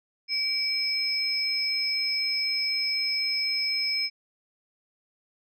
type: tone pair together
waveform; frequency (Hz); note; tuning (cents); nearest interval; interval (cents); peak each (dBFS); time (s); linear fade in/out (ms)
sine; 2300 / 5176; D7 / E8; -37 / -32; octave + major second; 1405; -29 / -25; 0.28-4.1; 50
effects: tanh soft clip ceiling -17 dBFS